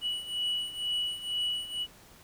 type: beating tone pair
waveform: triangle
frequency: 2939 / 2941.1 Hz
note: F#7 / F#7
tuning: -12 / -11 cents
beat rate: 2.1 Hz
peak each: -34 / -30 dBFS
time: 0.01-1.87 s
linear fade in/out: 50 ms
effects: pink hiss -55 dBFS RMS until 2.23 s